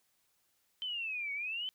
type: exponential two-way sweep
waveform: sine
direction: down then up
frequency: 3100 to 2217 to 3100 Hz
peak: -35 dBFS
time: 0.82-1.69 s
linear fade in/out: 0 ms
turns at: 1.33 s
effects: white hiss -75 dBFS RMS until 1.74 s